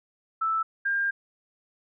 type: tone pair in turn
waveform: sine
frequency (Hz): 1318.5 / 1602.9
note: E6 / G6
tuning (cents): 0 / +38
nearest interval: minor third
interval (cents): 338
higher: second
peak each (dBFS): -23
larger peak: neither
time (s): 0.41-0.63 / 0.85-1.11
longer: second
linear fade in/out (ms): 10
effects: none